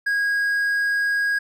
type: tone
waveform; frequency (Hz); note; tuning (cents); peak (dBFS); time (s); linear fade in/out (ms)
triangle; 1642; G#6; -20; -17; 0.06-1.39; 10
effects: none